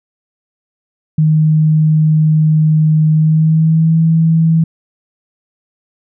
sine tone with pitch glide, 155.56 to 162.45 Hz, D#3 to E3, 0 to -25 cents, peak -7 dBFS, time 1.18-4.64 s, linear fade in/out 5 ms, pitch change +75 cents, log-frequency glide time 3.12-3.98 s, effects none

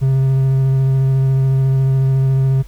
triangle tone with vibrato, 133.6 Hz, C3, 36 cents sharp, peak -9 dBFS, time 0.01-2.63 s, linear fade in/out 20 ms, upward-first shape square, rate 14 Hz, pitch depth 10 cents each way, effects added 50 Hz sine -33 dBFS peak until 2.67 s + pink hiss -49 dBFS RMS until 2.67 s

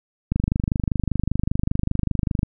click train, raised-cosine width 5 ms, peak -8 dBFS, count 54, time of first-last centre 0.32-2.432 s, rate 25.1 Hz, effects none

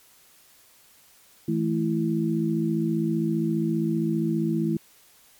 sine tone cluster, 162.9 / 218 / 331.8 Hz, E3 / A3 / E4, -20 / -16 / +11 cents, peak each -26 dBFS, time 1.48-4.77 s, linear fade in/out 5 ms, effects white hiss -56 dBFS RMS until 5.39 s + MP3 96 kbps

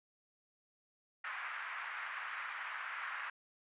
pink band-pass noise, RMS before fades -43 dBFS, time 1.24-3.3 s, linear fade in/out 5 ms, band 1200 to 2100 Hz, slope 24 dB/octave, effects resampled to 8000 Hz

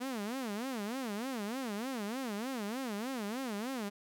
sawtooth tone with vibrato, 233.1 Hz, A#3, in tune, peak -32 dBFS, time 0-3.9 s, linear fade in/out 20 ms, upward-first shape sine, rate 3.3 Hz, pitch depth 260 cents each way, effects none

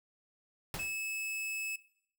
pink noise with exponential decay, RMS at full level -36 dBFS, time 0.74-0.99 s, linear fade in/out 1 ms, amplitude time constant 53 ms
45% pulse tone, 2600 Hz, E7, 24 cents flat, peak -35 dBFS, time 0.79-1.76 s, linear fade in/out 5 ms
effects noise-tail reverb RT60 0.6 s tail -17 dB re dry

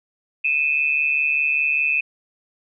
sine tone pair together, 2479 / 2624 Hz, D#7 / E7, -7 / -9 cents, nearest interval minor second, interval 98 cents, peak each -20 dBFS, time 0.44-2.01 s, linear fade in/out 10 ms, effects none

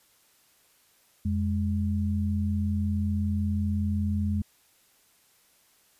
sine tone pair together, 87.31 / 207.2 Hz, F2 / G#3, 0 / -4 cents, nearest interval octave + minor third, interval 1496 cents, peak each -26 / -28 dBFS, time 1.25-4.42 s, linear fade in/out 5 ms, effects white hiss -63 dBFS RMS until 5.99 s + resampled to 32000 Hz

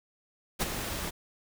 pink noise with ADSR envelope, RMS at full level -26 dBFS, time 0.59-1.11 s, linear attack 30 ms, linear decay 23 ms, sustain -9 dB, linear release 22 ms, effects none

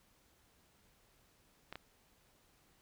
clicks, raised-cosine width 0.3 ms, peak -28 dBFS, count 2, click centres 1.726 / 1.756 s, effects pink hiss -70 dBFS RMS until 2.81 s

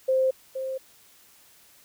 sine tone pair in turn, 523.3 / 526.9 Hz, C5 / C5, 0 / +12 cents, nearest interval unison, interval 12 cents, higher second, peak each -19 / -28 dBFS, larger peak first, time 0.08-0.31 / 0.55-0.78 s, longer neither, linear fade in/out 10 ms, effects white hiss -56 dBFS RMS until 1.84 s

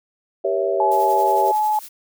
sine chord, G diminished seventh, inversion none, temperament equal with one note detuned, 392 / 476.2 / 554.4 / 659.3 Hz, G4 / Bb4 / Db5 / Fb5, 0 / +37 / 0 / 0 cents, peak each -22 / -27 / -23 / -23 dBFS, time 0.44-1.52 s, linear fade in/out 10 ms
sine tone, 852 Hz, G#5, 44 cents sharp, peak -16 dBFS, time 0.8-1.79 s, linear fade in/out 2 ms
blue noise with tremolo, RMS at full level -36 dBFS, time 0.91-1.89 s, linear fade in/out 10 ms, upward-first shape sine, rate 11 Hz, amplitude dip 50%
effects none

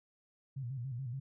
sine tone with vibrato, 126.9 Hz, B2, 47 cents sharp, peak -37 dBFS, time 0.56-1.2 s, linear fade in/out 10 ms, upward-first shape square, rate 7 Hz, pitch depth 110 cents each way, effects none

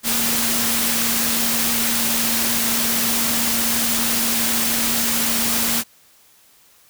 sine tone in noise, 231.2 Hz, A#3, 14 cents flat, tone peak -27 dBFS, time 0.03-5.84 s, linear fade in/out 50 ms, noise white, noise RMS -20 dBFS, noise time 0.03-5.84 s, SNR -10 dB, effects white hiss -53 dBFS RMS until 6.89 s

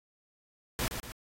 pink noise with echo, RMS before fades -32 dBFS, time 0.79-0.88 s, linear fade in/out 0 ms, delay 120 ms, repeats 2, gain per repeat -6 dB, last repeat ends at 1.12 s, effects AAC 48 kbps

